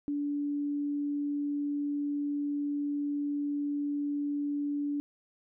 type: tone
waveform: sine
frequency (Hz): 289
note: D4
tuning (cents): -28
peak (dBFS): -29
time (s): 0.08-5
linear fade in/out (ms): 0
effects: none